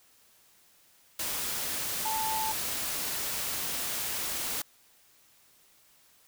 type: tone in noise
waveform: sine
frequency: 879 Hz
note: A5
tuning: 2 cents flat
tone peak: -30 dBFS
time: 2.05-2.52 s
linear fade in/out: 5 ms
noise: white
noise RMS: -33 dBFS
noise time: 1.19-4.62 s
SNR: 0 dB
effects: white hiss -62 dBFS RMS until 6.27 s